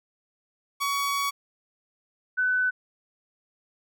sawtooth / sine tone pair in turn, 1126 / 1503 Hz, C#6 / F#6, +27 / +27 cents, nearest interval perfect fourth, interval 500 cents, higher second, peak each -21 dBFS, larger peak neither, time 0.8-1.31 / 2.37-2.71 s, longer first, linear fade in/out 20 ms, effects none

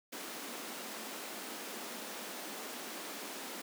pink high-pass noise, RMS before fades -44 dBFS, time 0.12-3.62 s, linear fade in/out 10 ms, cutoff 210 Hz, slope 48 dB/octave, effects none

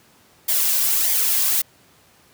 blue noise with flanger, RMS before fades -19 dBFS, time 0.48-1.62 s, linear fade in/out 10 ms, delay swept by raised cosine 0.73 to 2.33 ms, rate 1.6 Hz, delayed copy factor -0.55, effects pink hiss -54 dBFS RMS until 2.33 s + high-pass 100 Hz 12 dB/octave

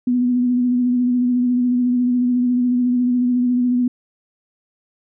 sine tone with vibrato, 246.9 Hz, B3, in tune, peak -14 dBFS, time 0.07-3.88 s, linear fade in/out 5 ms, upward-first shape sine, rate 14 Hz, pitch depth 26 cents each way, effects none

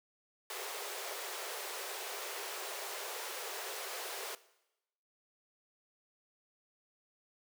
pink high-pass noise, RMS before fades -42 dBFS, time 0.5-4.35 s, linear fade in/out 2 ms, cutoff 370 Hz, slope 96 dB/octave, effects noise-tail reverb RT60 0.9 s tail -18 dB re dry

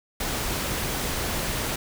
pink noise, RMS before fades -28 dBFS, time 0.2-1.76 s, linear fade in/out 5 ms, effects none

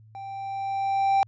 triangle tone with level ramp, 784 Hz, G5, in tune, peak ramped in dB -34 to -15 dBFS, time 0.15-1.23 s, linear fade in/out 0 ms, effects added 109 Hz sine -49 dBFS peak until 1.27 s + resampled to 16000 Hz

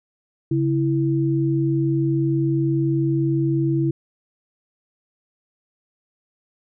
sine tone pair together, 138.58 / 329.6 Hz, C#3 / E4, 0 / 0 cents, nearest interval octave + minor third, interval 1500 cents, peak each -20 dBFS, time 0.51-3.91 s, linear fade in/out 5 ms, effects none

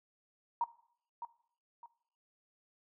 sine tone with echo, 943 Hz, A#5, 20 cents sharp, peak -28 dBFS, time 0.61-0.64 s, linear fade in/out 2 ms, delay 610 ms, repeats 2, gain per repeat -10 dB, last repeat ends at 1.86 s, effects noise-tail reverb RT60 0.6 s tail -18 dB re dry

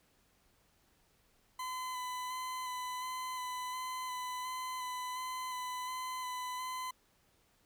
40% pulse tone with vibrato, 1011 Hz, B5, 40 cents sharp, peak -37 dBFS, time 1.59-6.91 s, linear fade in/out 5 ms, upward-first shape square, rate 1.4 Hz, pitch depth 14 cents each way, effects pink hiss -71 dBFS RMS until 7.65 s

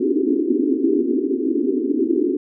pink band-pass noise, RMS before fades -19 dBFS, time 0-2.37 s, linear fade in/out 5 ms, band 250 to 410 Hz, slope 96 dB/octave, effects none

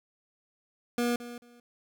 25% pulse tone with echo, 240 Hz, B3, 49 cents flat, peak -22 dBFS, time 0.98-1.16 s, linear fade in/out 2 ms, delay 220 ms, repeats 2, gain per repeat -14 dB, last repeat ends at 1.6 s, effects none

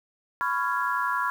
sine chord, C# dominant seventh, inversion third, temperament just, 997.9 / 1108.7 / 1385.9 / 1663.1 Hz, B5 / C#6 / E#6 / G#6, +18 / 0 / -14 / +2 cents, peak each -28 / -30 / -29 / -31 dBFS, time 0.41-1.3 s, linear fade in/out 0 ms, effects 8-bit

